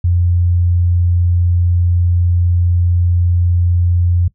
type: tone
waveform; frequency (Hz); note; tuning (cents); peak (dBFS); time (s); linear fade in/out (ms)
sine; 87.6; F2; +6; -10; 0.04-4.28; 5
effects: noise-tail reverb RT60 0.1 s tail -18 dB re dry